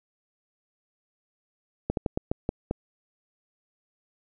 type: slowing click train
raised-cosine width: 2 ms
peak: -12 dBFS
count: 7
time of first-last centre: 1.9-2.711 s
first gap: 72 ms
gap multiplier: 1.25
effects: none